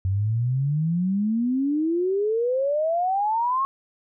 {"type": "exponential sweep", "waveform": "sine", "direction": "up", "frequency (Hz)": [92.5, 1100], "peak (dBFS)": -20, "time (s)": [0.05, 3.65], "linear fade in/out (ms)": 0, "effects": []}